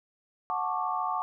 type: chord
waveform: sine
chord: D major seventh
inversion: first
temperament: just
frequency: 734.2 / 881 / 1101.2 / 1174.7 Hz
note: F#5 / A5 / C#6 / D6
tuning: -14 / +2 / -12 / 0 cents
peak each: -33 dBFS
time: 0.5-1.22 s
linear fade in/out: 0 ms
effects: none